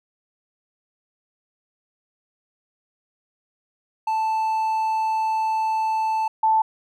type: tone pair in turn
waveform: triangle / sine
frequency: 880 / 880 Hz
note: A5 / A5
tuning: 0 / 0 cents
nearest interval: unison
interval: 0 cents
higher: neither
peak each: -18 / -15 dBFS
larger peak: second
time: 4.07-6.28 / 6.43-6.62 s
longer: first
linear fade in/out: 5 ms
effects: none